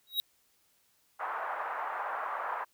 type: tone with exponential growth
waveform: square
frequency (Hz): 3822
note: A#7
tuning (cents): +43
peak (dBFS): -24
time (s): 0.07-0.2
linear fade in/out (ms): 0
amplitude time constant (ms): 27
type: band-pass noise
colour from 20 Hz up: pink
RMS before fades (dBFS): -36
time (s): 1.19-2.65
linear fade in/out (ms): 20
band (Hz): 770 to 1400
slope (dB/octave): 24
effects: white hiss -70 dBFS RMS until 2.73 s